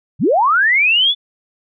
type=linear sweep; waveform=sine; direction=up; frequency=92.7 to 3520 Hz; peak=-10 dBFS; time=0.19-1.15 s; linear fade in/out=50 ms; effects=none